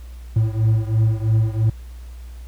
triangle beating tone pair, 109.4 / 112.4 Hz, A2 / A2, -9 / +37 cents, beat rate 3 Hz, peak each -15 / -18 dBFS, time 0.36-1.7 s, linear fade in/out 5 ms, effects added 60 Hz sine -33 dBFS peak until 2.47 s + pink hiss -52 dBFS RMS until 2.47 s

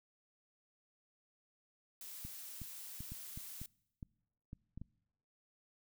blue noise, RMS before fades -49 dBFS, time 2.01-3.66 s, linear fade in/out 2 ms
clicks, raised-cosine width 5 ms, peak -34 dBFS, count 10, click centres 2.25 / 2.617 / 3.006 / 3.12 / 3.375 / 3.616 / 4.028 / 4.531 / 4.776 / 4.816 s
effects noise-tail reverb RT60 0.9 s tail -25 dB re dry

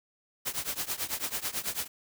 white noise with tremolo, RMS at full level -30 dBFS, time 0.45-1.88 s, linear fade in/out 20 ms, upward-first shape triangle, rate 9.1 Hz, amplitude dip 95%, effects none

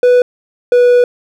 triangle tone pair in turn, 493.9 / 489.4 Hz, B4 / B4, 0 / -16 cents, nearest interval unison, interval 16 cents, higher first, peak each -3 dBFS, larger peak neither, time 0.03-0.22 / 0.72-1.04 s, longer second, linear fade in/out 2 ms, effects none

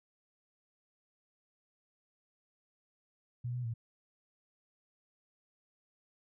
sine tone with pitch steps, 121.7 / 123.8 / 115.1 Hz, B2 / B2 / A#2, -25 / +5 / -22 cents, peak -34 dBFS, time 3.44-3.74 s, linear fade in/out 10 ms, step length 100 ms, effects none

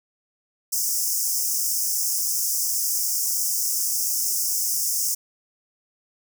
pink high-pass noise, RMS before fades -24 dBFS, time 0.72-5.15 s, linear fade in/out 10 ms, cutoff 5200 Hz, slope 96 dB/octave, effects none

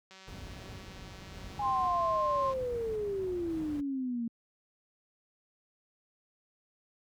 click train, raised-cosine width 0.2 ms, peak -35 dBFS, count 462, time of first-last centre 0.11-2.536 s, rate 190 Hz
brown noise with tremolo, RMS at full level -41 dBFS, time 0.27-3.81 s, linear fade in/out 10 ms, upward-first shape square, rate 0.93 Hz, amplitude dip 25%
sine exponential sweep, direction down, 830.6 to 227.8 Hz, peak -31 dBFS, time 1.59-4.28 s, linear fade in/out 5 ms
sine tone with pitch glide, 1048 to 1054.1 Hz, C6 to C6, +2 to +13 cents, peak -28 dBFS, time 1.61-2.54 s, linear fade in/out 50 ms, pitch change +11 cents, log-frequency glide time 2-2.16 s
effects high-pass 60 Hz 12 dB/octave

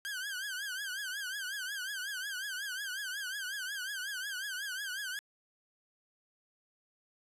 sawtooth tone with vibrato, 1568 Hz, G6, in tune, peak -33 dBFS, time 0.05-5.19 s, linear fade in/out 0 ms, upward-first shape triangle, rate 5.5 Hz, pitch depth 150 cents each way, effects resampled to 32000 Hz

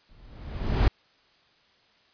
brown noise with exponential growth, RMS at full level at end -17 dBFS, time 0.09-0.88 s, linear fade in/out 2 ms, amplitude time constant 170 ms, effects white hiss -62 dBFS RMS until 2.13 s + resampled to 11025 Hz

